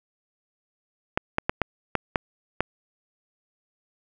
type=clicks; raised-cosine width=0.5 ms; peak=-6 dBFS; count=7; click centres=1.175 / 1.384 / 1.495 / 1.617 / 1.953 / 2.158 / 2.606 s; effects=none